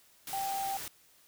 sine tone in noise, 784 Hz, G5, in tune, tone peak -32 dBFS, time 0.33-0.77 s, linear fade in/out 2 ms, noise white, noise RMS -41 dBFS, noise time 0.27-0.88 s, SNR +6 dB, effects white hiss -63 dBFS RMS until 1.27 s

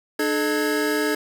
square tone cluster, 299.6 / 429.7 / 612 / 1658 Hz, D4 / A4 / D#5 / G#6, +35 / -41 / -29 / -3 cents, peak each -25 / -25 / -32 / -28 dBFS, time 0.19-1.15 s, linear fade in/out 5 ms, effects none

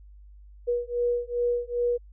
sine beating tone pair, 481 / 483.5 Hz, B4 / B4, -46 / -37 cents, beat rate 2.5 Hz, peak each -27 dBFS, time 0.67-1.98 s, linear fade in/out 20 ms, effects added 50 Hz sine -46 dBFS peak until 2.12 s

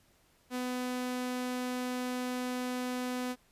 sawtooth tone, 250.4 Hz, B3, 24 cents sharp, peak -29 dBFS, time 0.5-3.36 s, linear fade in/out 50 ms, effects pink hiss -67 dBFS RMS until 3.51 s + resampled to 32000 Hz

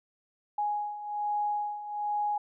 sine beating tone pair, 830.6 / 831.8 Hz, G#5 / G#5, 0 / +2 cents, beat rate 1.2 Hz, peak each -35 / -30 dBFS, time 0.58-2.38 s, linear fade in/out 5 ms, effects none

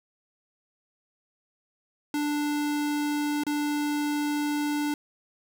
square tone with dropouts, 294.4 Hz, D4, 4 cents sharp, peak -26 dBFS, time 2.14-4.94 s, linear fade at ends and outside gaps 2 ms, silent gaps 3.436-3.466 s, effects none

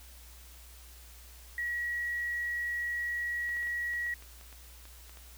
sine tone, 1916 Hz, A#6, 47 cents sharp, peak -31 dBFS, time 1.58-4.14 s, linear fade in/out 2 ms
clicks, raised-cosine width 0.3 ms, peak -36 dBFS, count 12, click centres 3.492 / 3.568 / 3.63 / 3.671 / 3.936 / 4.065 / 4.224 / 4.412 / 4.527 / 4.854 / 5.095 / 5.172 s
effects added 60 Hz sine -51 dBFS peak until 5.37 s + white hiss -55 dBFS RMS until 5.37 s

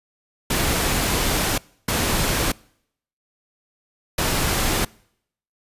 pink noise bursts at uneven times, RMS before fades -21 dBFS, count 3, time 0.5-1.58 / 1.88-2.52 / 4.18-4.85 s, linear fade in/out 5 ms, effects noise-tail reverb RT60 0.7 s tail -25 dB re dry + resampled to 32000 Hz

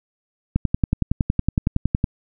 click train, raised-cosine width 5 ms, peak -5 dBFS, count 17, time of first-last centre 0.56-2.041 s, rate 10.8 Hz, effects none

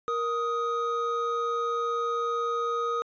triangle tone pair together, 468.9 / 1251 Hz, A#4 / D#6, +10 / +9 cents, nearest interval octave + perfect fourth, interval 1699 cents, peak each -28 / -26 dBFS, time 0.08-3.02 s, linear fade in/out 0 ms, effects resampled to 16000 Hz

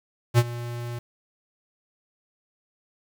square tone with ADSR envelope, 119.5 Hz, A#2, 43 cents sharp, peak -13 dBFS, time 0.34-0.99 s, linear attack 43 ms, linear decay 46 ms, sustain -19 dB, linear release 6 ms, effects 8-bit

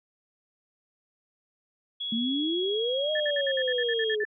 sine tone with pitch glide, 3350 to 3266 Hz, G#7 to G#7, +14 to -30 cents, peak -30 dBFS, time 2-4.16 s, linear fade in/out 10 ms, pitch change -44 cents, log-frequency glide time 2.3-3.33 s
sine exponential two-way sweep, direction up then down, 220 to 622 to 414.3 Hz, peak -26 dBFS, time 2.12-4.24 s, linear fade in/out 5 ms, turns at 3.12 s
sine tone bursts, 1760 Hz, A6, in tune, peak -28 dBFS, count 11, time 3.15-4.252 s, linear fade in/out 5 ms, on 52 ms, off 53 ms
effects none

